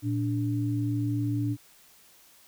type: tone pair together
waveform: sine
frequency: 115.6 / 291.5 Hz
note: A#2 / D4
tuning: -14 / -13 cents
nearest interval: octave + major third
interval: 1601 cents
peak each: -27 / -29 dBFS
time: 0.02-1.57 s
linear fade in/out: 50 ms
effects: white hiss -57 dBFS RMS until 2.47 s